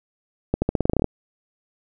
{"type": "accelerating click train", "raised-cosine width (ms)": 2, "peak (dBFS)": -6, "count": 12, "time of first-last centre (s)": [0.54, 1.043], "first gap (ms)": 80, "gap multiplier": 0.88, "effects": []}